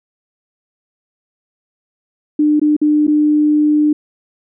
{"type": "tone with dropouts", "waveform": "sine", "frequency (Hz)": 300, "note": "D4", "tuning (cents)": 37, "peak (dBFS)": -9, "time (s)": [2.39, 3.93], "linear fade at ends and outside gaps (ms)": 5, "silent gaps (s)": [[2.597, 2.615], [2.766, 2.815], [3.069, 3.078]], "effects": []}